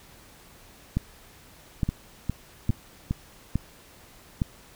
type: two click trains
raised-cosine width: 5 ms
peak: -13 / -11 dBFS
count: 4 / 5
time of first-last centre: 1.89-3.11 / 0.97-4.418 s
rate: 2.46 / 1.16 Hz
effects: pink hiss -52 dBFS RMS until 4.75 s